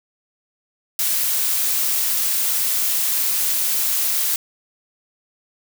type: noise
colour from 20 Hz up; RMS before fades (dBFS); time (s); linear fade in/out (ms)
blue; -20; 0.99-4.36; 2
effects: none